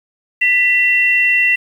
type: tone pair together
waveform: sine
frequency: 1981 / 2722 Hz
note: B6 / F7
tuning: +5 / -45 cents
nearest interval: tritone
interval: 550 cents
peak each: -13 dBFS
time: 0.41-1.56 s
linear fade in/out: 10 ms
effects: 7-bit